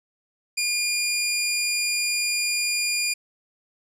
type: tone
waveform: 15% pulse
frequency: 2417 Hz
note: D7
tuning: 49 cents sharp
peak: -15 dBFS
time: 0.57-3.14 s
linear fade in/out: 10 ms
effects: low-pass 11000 Hz 12 dB/octave